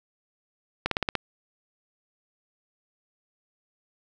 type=slowing click train; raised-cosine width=0.3 ms; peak=-8 dBFS; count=6; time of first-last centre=0.86-1.153 s; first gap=53 ms; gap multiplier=1.05; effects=none